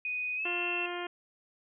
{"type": "tone with pitch glide", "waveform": "sine", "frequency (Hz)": [2489, 2699], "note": ["D#7", "E7"], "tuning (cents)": [0, 40], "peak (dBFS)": -31, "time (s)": [0.05, 0.86], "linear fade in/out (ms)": 2, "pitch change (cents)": 140, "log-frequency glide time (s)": [0.36, 0.48]}
{"type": "harmonic tone", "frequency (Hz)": 351.9, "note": "F4", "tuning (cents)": 13, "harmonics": [1, 2, 3, 4, 5, 6, 7, 8, 9], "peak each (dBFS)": [-38, -41, -43, -44, -45, -46, -46, -47, -48], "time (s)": [0.45, 1.07], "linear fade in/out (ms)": 5}
{"effects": []}